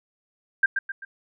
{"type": "tone with echo", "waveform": "sine", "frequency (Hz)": 1589, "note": "G6", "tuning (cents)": 23, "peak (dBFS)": -14, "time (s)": [0.63, 0.66], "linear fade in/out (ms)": 5, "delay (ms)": 130, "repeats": 3, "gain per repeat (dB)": -7, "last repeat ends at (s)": 1.05, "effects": []}